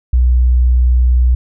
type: tone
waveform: sine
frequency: 61.74 Hz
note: B1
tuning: in tune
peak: -7 dBFS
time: 0.13-1.35 s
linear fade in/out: 5 ms
effects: none